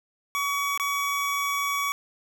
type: tone with dropouts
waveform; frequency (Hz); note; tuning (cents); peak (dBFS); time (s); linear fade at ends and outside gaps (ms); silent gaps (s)
25% pulse; 1131; C#6; +34; -21; 0.35-1.92; 0; 0.776-0.798
effects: none